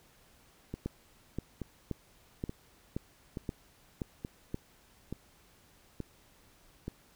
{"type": "two click trains", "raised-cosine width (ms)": 3, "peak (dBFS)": [-21, -24], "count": [8, 8], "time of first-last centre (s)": [[0.86, 4.544], [0.74, 6.88]], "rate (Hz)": [1.9, 1.14], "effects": ["pink hiss -63 dBFS RMS until 7.15 s"]}